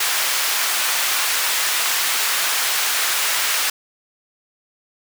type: high-pass noise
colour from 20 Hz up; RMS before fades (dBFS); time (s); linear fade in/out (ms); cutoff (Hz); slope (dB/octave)
pink; -20; 0-3.7; 5; 1300; 12
effects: none